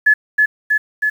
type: tone with echo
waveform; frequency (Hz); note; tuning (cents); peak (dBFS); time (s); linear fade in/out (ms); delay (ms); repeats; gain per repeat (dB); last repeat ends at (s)
sine; 1713; A6; -47; -7; 0.06-0.14; 10; 320; 3; -2; 1.1
effects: 7-bit